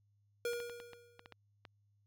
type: tone with exponential decay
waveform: square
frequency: 476.7 Hz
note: A#4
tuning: 39 cents sharp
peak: -34 dBFS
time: 0.45-1.33 s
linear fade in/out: 2 ms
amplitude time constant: 190 ms
type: clicks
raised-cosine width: 0.3 ms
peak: -34 dBFS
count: 9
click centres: 0.533 / 0.602 / 0.697 / 0.801 / 0.933 / 1.194 / 1.259 / 1.323 / 1.652 s
effects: added 102 Hz sine -70 dBFS peak until 2.06 s